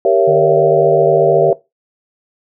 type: chord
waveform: sine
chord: G diminished seventh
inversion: none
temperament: equal with one note detuned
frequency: 392 / 466.2 / 554.4 / 673.5 Hz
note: G4 / Bb4 / Db5 / Fb5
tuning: 0 / 0 / 0 / +37 cents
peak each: -14 dBFS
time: 0.05-1.53 s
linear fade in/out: 2 ms
type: harmonic tone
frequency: 150.7 Hz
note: D3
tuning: 45 cents sharp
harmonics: 1 / 3 / 4 / 5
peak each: -20 / -22 / -22 / -26 dBFS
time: 0.27-1.51 s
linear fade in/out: 10 ms
effects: noise-tail reverb RT60 0.2 s tail -18 dB re dry